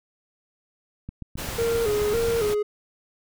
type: click train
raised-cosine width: 5 ms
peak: -22 dBFS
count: 10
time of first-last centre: 1.09-2.285 s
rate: 7.53 Hz
type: noise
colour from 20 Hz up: pink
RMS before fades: -32 dBFS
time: 1.37-2.55 s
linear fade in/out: 20 ms
type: tone with vibrato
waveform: triangle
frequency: 440 Hz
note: A4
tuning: in tune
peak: -19 dBFS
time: 1.58-2.63 s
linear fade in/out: 10 ms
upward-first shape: square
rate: 1.8 Hz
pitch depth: 89 cents each way
effects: none